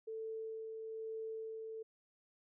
sine tone with tremolo, 443.6 Hz, A4, 14 cents sharp, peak -40 dBFS, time 0.07-1.83 s, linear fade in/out 10 ms, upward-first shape sine, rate 1.1 Hz, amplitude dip 30%, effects none

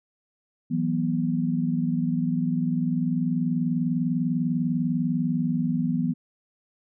sine chord, E suspended second, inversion none, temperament equal with one note detuned, 164.81 / 185 / 244.7 Hz, E3 / F#3 / B3, 0 / 0 / -16 cents, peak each -26 / -29 / -25 dBFS, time 0.7-6.14 s, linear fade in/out 20 ms, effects none

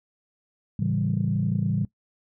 sine chord, A dominant seventh, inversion none, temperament equal, 110 / 138.59 / 164.81 / 196 Hz, A2 / C#3 / E3 / G3, 0 / 0 / 0 / 0 cents, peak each -27 dBFS, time 0.79-1.85 s, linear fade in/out 5 ms, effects noise-tail reverb RT60 0.1 s tail -19 dB re dry + tanh soft clip ceiling -13 dBFS

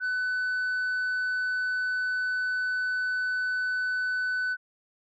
sine tone, 1500 Hz, F#6, 23 cents sharp, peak -23 dBFS, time 0-4.57 s, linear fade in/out 50 ms, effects tanh soft clip ceiling -25 dBFS

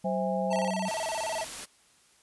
sine chord, C augmented, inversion none, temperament just, 523.3 / 654.1 / 817.6 Hz, C5 / E5 / G#5, 0 / -14 / -27 cents, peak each -31 / -33 / -33 dBFS, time 0.04-0.71 s, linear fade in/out 20 ms
sine tone, 189.4 Hz, F#3, 41 cents sharp, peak -31 dBFS, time 0.04-0.89 s, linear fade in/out 5 ms
square tone with vibrato, 759 Hz, F#5, 44 cents sharp, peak -31 dBFS, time 0.5-1.45 s, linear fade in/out 20 ms, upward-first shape square, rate 17 Hz, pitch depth 280 cents each way
white noise, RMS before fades -39 dBFS, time 0.86-1.66 s, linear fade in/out 20 ms
effects white hiss -62 dBFS RMS until 2.22 s + resampled to 24000 Hz

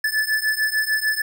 square beating tone pair, 1736 / 1742.7 Hz, A6 / A6, -24 / -17 cents, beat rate 6.7 Hz, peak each -23 dBFS, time 0.04-1.22 s, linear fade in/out 5 ms, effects none

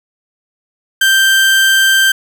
30% pulse tone, 1568 Hz, G6, in tune, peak -5 dBFS, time 1.01-2.12 s, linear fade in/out 5 ms, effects none

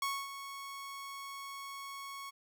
sawtooth tone with ADSR envelope, 1105 Hz, C#6, 6 cents flat, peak -28 dBFS, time 0.02-2.31 s, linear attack 3 ms, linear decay 250 ms, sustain -11 dB, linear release 22 ms, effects none

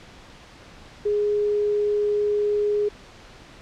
sine tone, 415.3 Hz, G#4, in tune, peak -19 dBFS, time 1.05-2.89 s, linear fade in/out 10 ms, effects pink hiss -46 dBFS RMS until 3.61 s + low-pass 5000 Hz 12 dB/octave

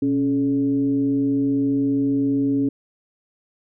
sine tone with frequency modulation, 277.2 Hz, C#4, in tune, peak -17 dBFS, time 0.02-2.69 s, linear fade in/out 5 ms, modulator 152 Hz, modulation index 0.47, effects none

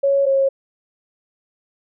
sine tone pair in turn, 554.4 / 543 Hz, C#5 / C#5, 0 / -36 cents, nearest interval unison, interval 36 cents, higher first, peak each -13 dBFS, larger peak neither, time 0.03-0.26 / 0.26-0.49 s, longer neither, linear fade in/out 10 ms, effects none

